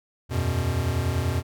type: chord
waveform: square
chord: E suspended second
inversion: none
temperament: equal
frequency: 82.41 / 92.5 / 123.47 Hz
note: E2 / F#2 / B2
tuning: 0 / 0 / 0 cents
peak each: -28 dBFS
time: 0.29-1.43 s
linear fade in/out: 50 ms
effects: none